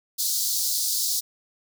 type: high-pass noise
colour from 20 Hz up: pink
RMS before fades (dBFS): -25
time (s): 0.18-1.21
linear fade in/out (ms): 20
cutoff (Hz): 4100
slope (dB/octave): 48
effects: none